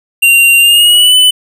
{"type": "tone with pitch glide", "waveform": "square", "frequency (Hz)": [2769, 3002], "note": ["F7", "F#7"], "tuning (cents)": [-15, 24], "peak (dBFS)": -4, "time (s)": [0.22, 1.31], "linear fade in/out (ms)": 10, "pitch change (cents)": 139, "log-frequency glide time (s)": [0.58, 1.15], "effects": []}